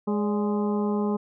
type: harmonic tone with a mistuned harmonic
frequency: 207.7 Hz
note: G#3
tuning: in tune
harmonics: 1 / 2 / 3 / 4 / 5 / 6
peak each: -24 / -28 / -38 / -36 / -37 / -43 dBFS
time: 0.07-1.17 s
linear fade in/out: 10 ms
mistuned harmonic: 3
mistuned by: -110 cents
effects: none